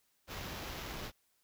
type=noise with sample-and-hold; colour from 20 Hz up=pink; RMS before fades=-43 dBFS; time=0.27-1.12 s; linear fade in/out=50 ms; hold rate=8820 Hz; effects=white hiss -75 dBFS RMS until 1.43 s